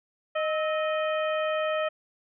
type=harmonic tone with a mistuned harmonic; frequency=620 Hz; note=D#5; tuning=6 cents flat; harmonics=1 / 2 / 3 / 4 / 5; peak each=-26 / -32 / -36 / -38 / -40 dBFS; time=0.35-1.89 s; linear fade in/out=10 ms; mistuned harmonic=2; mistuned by=+72 cents; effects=none

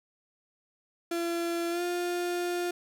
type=tone with pitch glide; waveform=35% pulse; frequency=340 to 352 Hz; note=F4 to F4; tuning=-46 to +14 cents; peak=-27 dBFS; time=1.11-2.71 s; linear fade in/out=5 ms; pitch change=+60 cents; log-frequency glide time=1.7-1.82 s; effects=none

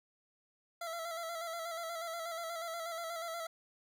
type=tone with vibrato; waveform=25% pulse; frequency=668 Hz; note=E5; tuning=23 cents sharp; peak=-35 dBFS; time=0.81-3.47 s; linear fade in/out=5 ms; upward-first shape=square; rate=8.3 Hz; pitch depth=39 cents each way; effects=none

